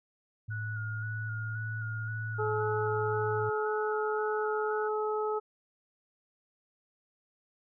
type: tone with pitch glide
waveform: sine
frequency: 108.1 to 110.24 Hz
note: A2 to A2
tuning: -30 to +4 cents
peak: -34 dBFS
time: 0.48-3.5 s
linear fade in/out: 10 ms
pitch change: +34 cents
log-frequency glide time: 0.75-1.58 s
type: tone with vibrato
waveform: sine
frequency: 1447 Hz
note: F#6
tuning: 39 cents flat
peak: -38 dBFS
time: 0.5-4.89 s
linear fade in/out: 20 ms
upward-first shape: square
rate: 1.9 Hz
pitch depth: 28 cents each way
type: harmonic tone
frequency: 427.9 Hz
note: A4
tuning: 48 cents flat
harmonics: 1 / 2 / 3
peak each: -30 / -36 / -36 dBFS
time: 2.38-5.4 s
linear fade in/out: 20 ms
effects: none